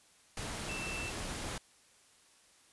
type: tone in noise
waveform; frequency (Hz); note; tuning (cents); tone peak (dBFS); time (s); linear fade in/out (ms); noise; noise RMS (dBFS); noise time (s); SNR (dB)
sine; 2669; E7; +21; -40; 0.69-1.1; 2; pink; -40; 0.37-1.58; -3
effects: white hiss -64 dBFS RMS until 2.72 s + resampled to 24000 Hz